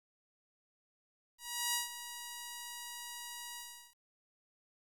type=tone with ADSR envelope; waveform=5% pulse; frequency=959 Hz; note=A#5; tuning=49 cents sharp; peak=-19 dBFS; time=1.38-3.95 s; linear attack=360 ms; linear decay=140 ms; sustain=-13 dB; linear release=380 ms; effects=10-bit